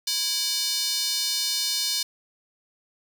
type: tone with high-pass filter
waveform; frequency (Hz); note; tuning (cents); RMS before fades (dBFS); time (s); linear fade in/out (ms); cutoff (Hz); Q
square; 330; E4; +2; -26; 0.07-2.03; 5; 4400; 2.7
effects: none